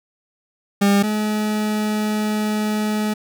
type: tone pair in turn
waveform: 40% pulse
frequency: 200.8 / 212.7 Hz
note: G3 / G#3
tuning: +42 / +42 cents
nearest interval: minor second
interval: 100 cents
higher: second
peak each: -12 / -18 dBFS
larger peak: first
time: 0.81-1.03 / 1.03-3.14 s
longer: second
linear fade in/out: 10 ms
effects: none